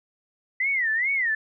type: tone with vibrato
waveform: sine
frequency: 1975.5 Hz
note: B6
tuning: in tune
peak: -21 dBFS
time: 0.6-1.35 s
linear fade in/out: 5 ms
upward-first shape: sine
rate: 2.4 Hz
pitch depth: 210 cents each way
effects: none